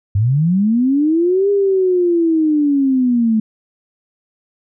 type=linear two-way sweep; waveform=sine; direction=up then down; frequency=94.2 to 406.6 to 215.5 Hz; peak=-11 dBFS; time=0.15-3.4 s; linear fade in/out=5 ms; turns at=1.5 s; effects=none